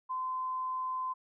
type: tone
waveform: sine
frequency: 1029 Hz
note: C6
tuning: 29 cents flat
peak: -32 dBFS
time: 0.09-1.14 s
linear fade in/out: 20 ms
effects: none